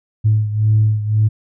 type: beating tone pair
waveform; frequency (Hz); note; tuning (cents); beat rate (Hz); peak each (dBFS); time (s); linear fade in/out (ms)
sine; 107.2 / 109.1; A2 / A2; -45 / -14; 1.9; -12 / -17; 0.24-1.29; 20
effects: tanh soft clip ceiling -5 dBFS